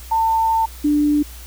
sine tone pair in turn, 897 / 295.2 Hz, A5 / D4, +33 / +9 cents, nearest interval octave + perfect fifth, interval 1924 cents, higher first, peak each -14 / -13 dBFS, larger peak second, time 0.11-0.66 / 0.84-1.23 s, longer first, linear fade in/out 10 ms, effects added 60 Hz sine -35 dBFS peak until 1.46 s + white hiss -41 dBFS RMS until 1.46 s

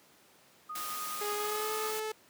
sine tone with tremolo, 1238 Hz, D#6, 9 cents flat, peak -37 dBFS, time 0.69-1.91 s, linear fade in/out 10 ms, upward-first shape sine, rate 9.7 Hz, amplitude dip 25%
white noise, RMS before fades -40 dBFS, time 0.75-2 s, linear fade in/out 5 ms
sawtooth tone with pitch glide, 415.3 to 433.9 Hz, G#4 to A4, 0 to -24 cents, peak -30 dBFS, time 1.21-2.12 s, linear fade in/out 5 ms, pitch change +76 cents, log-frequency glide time 1.35-1.72 s
effects pink hiss -61 dBFS RMS until 2.29 s + high-pass 200 Hz 12 dB/octave

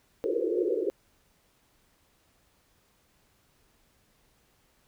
pink band-pass noise, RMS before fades -28 dBFS, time 0.24-0.9 s, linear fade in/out 0 ms, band 330 to 520 Hz, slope 96 dB/octave, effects pink hiss -67 dBFS RMS until 4.87 s

